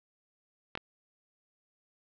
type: clicks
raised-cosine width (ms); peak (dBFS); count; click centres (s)
0.3; -19; 2; 0.753 / 0.775
effects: low-pass 5000 Hz 12 dB/octave